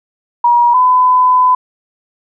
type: tone pair in turn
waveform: sine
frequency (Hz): 956 / 1006.6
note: A#5 / B5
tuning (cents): +43 / +33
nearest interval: minor second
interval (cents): 90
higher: second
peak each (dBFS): -6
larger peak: neither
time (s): 0.44-0.74 / 0.74-1.55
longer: second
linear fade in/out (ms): 5
effects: none